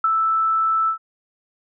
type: tone with ADSR envelope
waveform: sine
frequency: 1318.5 Hz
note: E6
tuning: in tune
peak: -13 dBFS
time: 0.04-0.98 s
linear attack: 4 ms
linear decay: 26 ms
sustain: -3 dB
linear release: 96 ms
effects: none